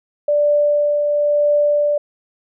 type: tone with tremolo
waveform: sine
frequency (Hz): 587.3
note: D5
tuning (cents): 0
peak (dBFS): -11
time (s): 0.28-1.98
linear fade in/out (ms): 5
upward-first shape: triangle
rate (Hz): 0.99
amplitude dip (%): 35
effects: none